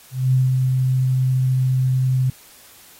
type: tone with ADSR envelope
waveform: sine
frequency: 129.6 Hz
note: C3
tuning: 16 cents flat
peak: -12 dBFS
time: 0.11-2.3 s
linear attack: 220 ms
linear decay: 170 ms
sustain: -3 dB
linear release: 4 ms
effects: white hiss -47 dBFS RMS until 2.99 s + AAC 48 kbps